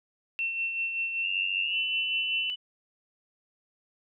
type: tone with tremolo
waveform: sine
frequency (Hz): 2700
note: E7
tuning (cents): +41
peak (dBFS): -26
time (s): 0.39-2.5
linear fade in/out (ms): 0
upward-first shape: sine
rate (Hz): 5.2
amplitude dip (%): 45
type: tone with pitch glide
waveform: sine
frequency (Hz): 2794 to 2977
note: F7 to F#7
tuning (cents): 0 to +10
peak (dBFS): -30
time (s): 1.23-2.56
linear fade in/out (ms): 20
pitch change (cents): +110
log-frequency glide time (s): 1.63-1.78
effects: none